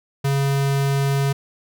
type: tone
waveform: square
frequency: 138.59 Hz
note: C#3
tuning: in tune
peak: -18 dBFS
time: 0.24-1.33 s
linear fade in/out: 10 ms
effects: none

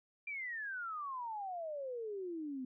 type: exponential sweep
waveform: sine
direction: down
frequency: 2391 to 250 Hz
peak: -39 dBFS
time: 0.27-2.65 s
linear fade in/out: 5 ms
effects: none

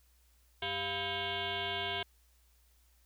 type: tone with frequency modulation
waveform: sine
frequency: 1900 Hz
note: A#6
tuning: 33 cents sharp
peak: -33 dBFS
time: 0.62-2.03 s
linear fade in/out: 5 ms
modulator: 301 Hz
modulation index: 5.4
effects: added 60 Hz sine -65 dBFS peak until 3.05 s + white hiss -71 dBFS RMS until 3.05 s

